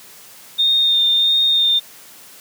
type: tone with vibrato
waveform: sine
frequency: 3652 Hz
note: A#7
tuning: 36 cents flat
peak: -12 dBFS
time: 0.58-1.8 s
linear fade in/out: 20 ms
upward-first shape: sine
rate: 1.5 Hz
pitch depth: 17 cents each way
effects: white hiss -42 dBFS RMS until 2.4 s + high-pass 100 Hz 12 dB/octave